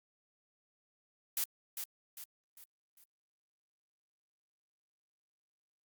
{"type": "noise with echo", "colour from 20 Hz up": "blue", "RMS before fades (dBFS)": -33, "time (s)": [1.37, 1.44], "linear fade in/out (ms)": 2, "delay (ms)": 400, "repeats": 4, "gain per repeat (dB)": -7, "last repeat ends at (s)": 3.04, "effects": ["Opus 48 kbps"]}